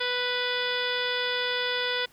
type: harmonic tone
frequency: 493.9 Hz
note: B4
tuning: in tune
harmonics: 1 / 2 / 3 / 4 / 5 / 6 / 7 / 8 / 9 / 10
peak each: -32 / -37 / -32 / -34 / -38 / -38 / -31 / -42 / -42 / -40 dBFS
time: 0-2.06 s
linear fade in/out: 10 ms
effects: pink hiss -58 dBFS RMS until 2.12 s + high-pass 60 Hz 12 dB/octave